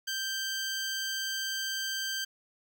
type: tone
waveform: 15% pulse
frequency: 1568 Hz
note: G6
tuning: in tune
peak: -25 dBFS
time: 0.07-2.25 s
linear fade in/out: 10 ms
effects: none